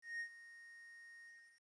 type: tone with ADSR envelope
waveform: triangle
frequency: 1859 Hz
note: A#6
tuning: 5 cents flat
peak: -38 dBFS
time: 0.02-1.63 s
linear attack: 180 ms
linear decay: 84 ms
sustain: -16 dB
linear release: 360 ms
effects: resampled to 22050 Hz + 12-bit